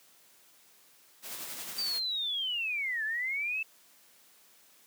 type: noise with tremolo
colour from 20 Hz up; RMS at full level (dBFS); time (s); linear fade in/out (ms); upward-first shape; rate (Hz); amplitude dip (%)
white; -39; 1.22-2.01; 50; triangle; 11; 40
type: linear two-way sweep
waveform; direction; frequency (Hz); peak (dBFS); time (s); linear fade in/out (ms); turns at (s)
sine; down then up; 4691 to 1700 to 2657; -30; 1.78-3.63; 5; 3.04
effects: white hiss -61 dBFS RMS until 4.86 s + high-pass 150 Hz 12 dB/octave